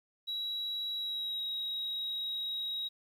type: tone with pitch glide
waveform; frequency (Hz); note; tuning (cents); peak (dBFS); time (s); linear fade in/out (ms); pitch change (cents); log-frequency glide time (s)
sine; 3887 to 3816; B7 to A#7; -28 to +40; -32; 0.27-2.89; 20; -32; 0.96-1.42
effects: tanh soft clip ceiling -31 dBFS + 11-bit